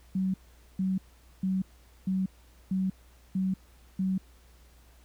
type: tone bursts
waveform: sine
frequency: 188.9 Hz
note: F#3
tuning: 36 cents sharp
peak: -25 dBFS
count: 7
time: 0.15-4.18 s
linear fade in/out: 5 ms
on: 190 ms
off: 450 ms
effects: added 60 Hz sine -55 dBFS peak until 5.04 s + pink hiss -62 dBFS RMS until 5.04 s